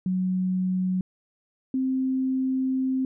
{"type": "tone pair in turn", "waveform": "sine", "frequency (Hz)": [185, 261.6], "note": ["F#3", "C4"], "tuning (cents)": [0, 0], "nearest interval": "tritone", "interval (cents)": 600, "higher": "second", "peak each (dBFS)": -22, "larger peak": "neither", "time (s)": [[0.06, 1.01], [1.74, 3.05]], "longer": "second", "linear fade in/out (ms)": 2, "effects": []}